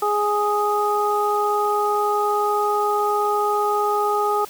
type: harmonic tone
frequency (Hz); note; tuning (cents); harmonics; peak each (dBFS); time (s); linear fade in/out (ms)
415.3; G#4; 0; 1 / 2 / 3; -22 / -22 / -22; 0.02-4.45; 5
effects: white hiss -41 dBFS RMS until 4.49 s